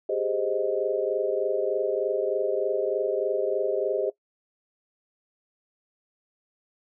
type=chord; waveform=sine; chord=Ab major seventh; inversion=third; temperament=equal; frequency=392 / 415.3 / 523.3 / 622.3 Hz; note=G4 / Ab4 / C5 / Eb5; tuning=0 / 0 / 0 / 0 cents; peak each=-29 dBFS; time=0.09-4.1 s; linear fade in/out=5 ms; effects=noise-tail reverb RT60 0.1 s tail -19 dB re dry